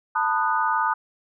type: chord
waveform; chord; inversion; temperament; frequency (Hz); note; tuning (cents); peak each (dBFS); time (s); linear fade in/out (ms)
sine; B dominant seventh; third; just; 889 / 987.8 / 1234.7 / 1481.6; A5 / B5 / D#6 / F#6; +18 / 0 / -14 / +2; -24 / -27 / -24 / -27; 0.15-0.94; 10
effects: none